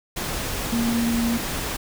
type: tone in noise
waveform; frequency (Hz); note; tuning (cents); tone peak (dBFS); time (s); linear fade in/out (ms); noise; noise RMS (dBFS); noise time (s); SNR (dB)
sine; 232.9; A#3; -1; -20; 0.72-1.38; 10; pink; -28; 0.16-1.77; +5
effects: none